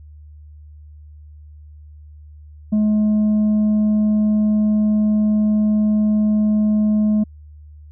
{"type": "tone with tanh clipping", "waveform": "sine", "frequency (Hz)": 212.4, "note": "G#3", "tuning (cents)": 39, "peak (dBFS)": -14, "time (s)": [2.72, 7.24], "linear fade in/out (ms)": 10, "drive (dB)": 3, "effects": ["added 75 Hz sine -38 dBFS peak until 7.91 s"]}